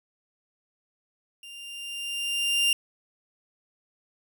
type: tone with level ramp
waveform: 40% pulse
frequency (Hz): 2794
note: F7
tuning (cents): 0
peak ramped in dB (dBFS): -41 to -18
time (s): 1.43-2.73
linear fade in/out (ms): 2
effects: none